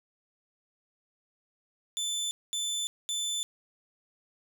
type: tone bursts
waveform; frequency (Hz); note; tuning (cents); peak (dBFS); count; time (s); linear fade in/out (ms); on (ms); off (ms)
25% pulse; 3520; A7; 0; -26; 3; 1.97-3.43; 0; 340; 220
effects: none

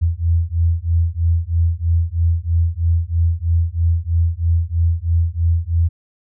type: beating tone pair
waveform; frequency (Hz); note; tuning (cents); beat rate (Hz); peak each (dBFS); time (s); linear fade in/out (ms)
sine; 82.41 / 85.51; E2 / F2; 0 / -36; 3.1; -17; 0.01-5.89; 20
effects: none

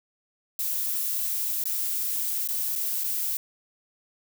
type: noise with dropouts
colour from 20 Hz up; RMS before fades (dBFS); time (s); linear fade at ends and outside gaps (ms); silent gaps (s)
violet; -28; 0.59-3.37; 1; 1.639-1.655 / 2.475-2.487 / 2.754-2.76 / 3.037-3.042
effects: none

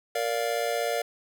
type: chord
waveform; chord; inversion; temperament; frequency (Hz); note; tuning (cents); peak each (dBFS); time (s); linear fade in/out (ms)
square; Bb major; none; just; 466.2 / 582.7 / 699.2; Bb4 / D5 / F5; 0 / -14 / +2; -31; 0.15-1.02; 5
effects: none

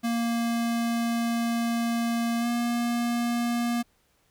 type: tone with pitch glide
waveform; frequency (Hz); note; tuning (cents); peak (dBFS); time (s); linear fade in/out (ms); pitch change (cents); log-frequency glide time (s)
square; 233.1 to 237.4; A#3 to A#3; 0 to +32; -25; 0.03-3.83; 20; +32; 2.39-2.47
effects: pink hiss -67 dBFS RMS until 4.3 s

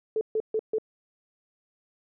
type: tone bursts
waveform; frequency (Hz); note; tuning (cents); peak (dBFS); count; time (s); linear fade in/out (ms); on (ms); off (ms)
sine; 437.6; A4; -9; -23; 4; 0.16-0.784; 2; 51; 140
effects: none

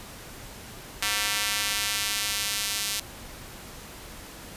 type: tone with high-pass filter sweep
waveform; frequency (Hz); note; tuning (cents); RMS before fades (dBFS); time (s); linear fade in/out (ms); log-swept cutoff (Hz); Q
square; 104.3; G#2; +8; -28; 1.02-3; 5; 2000 to 3700; 0.77
effects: pink hiss -43 dBFS RMS until 4.56 s + resampled to 32000 Hz

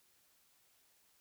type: silence
effects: white hiss -71 dBFS RMS until 1.2 s

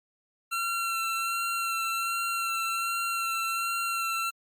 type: tone with vibrato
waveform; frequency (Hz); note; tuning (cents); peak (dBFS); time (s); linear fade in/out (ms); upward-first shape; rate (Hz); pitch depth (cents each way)
25% pulse; 1358; F6; -49; -24; 0.51-4.31; 20; sine; 1.3; 16
effects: Opus 48 kbps

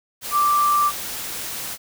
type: tone in noise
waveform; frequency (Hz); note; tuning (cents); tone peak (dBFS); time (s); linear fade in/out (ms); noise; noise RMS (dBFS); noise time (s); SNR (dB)
sine; 1174.7; D6; 0; -15; 0.31-0.92; 50; white; -30; 0.21-1.78; +12
effects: none

